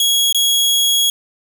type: tone with dropouts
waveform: sawtooth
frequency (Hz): 3322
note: G#7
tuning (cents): 0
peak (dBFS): -9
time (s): 0-1.1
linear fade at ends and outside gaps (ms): 2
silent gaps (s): 0.326-0.346
effects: none